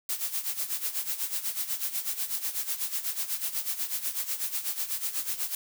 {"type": "noise with tremolo", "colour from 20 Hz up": "blue", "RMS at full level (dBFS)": -29, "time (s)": [0.09, 5.55], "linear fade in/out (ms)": 2, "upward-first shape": "sine", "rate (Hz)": 8.1, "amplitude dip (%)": 75, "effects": []}